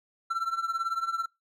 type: tone with tremolo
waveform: triangle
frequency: 1348 Hz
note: E6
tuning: 38 cents sharp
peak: -22 dBFS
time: 0.3-1.26 s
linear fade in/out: 10 ms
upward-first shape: triangle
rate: 18 Hz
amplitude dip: 90%
effects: noise-tail reverb RT60 0.2 s tail -24 dB re dry